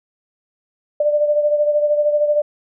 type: beating tone pair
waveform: sine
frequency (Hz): 592 / 605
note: D5 / D#5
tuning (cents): +14 / -49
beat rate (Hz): 13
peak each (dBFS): -14 / -22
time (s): 1-2.42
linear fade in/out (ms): 5
effects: none